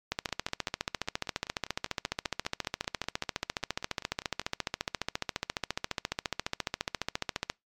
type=two click trains; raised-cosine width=0.2 ms; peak=-24 / -12 dBFS; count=22 / 108; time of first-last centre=0.29-4.416 / 0.12-7.499 s; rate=5.09 / 14.5 Hz; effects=noise-tail reverb RT60 0.2 s tail -26 dB re dry + MP3 96 kbps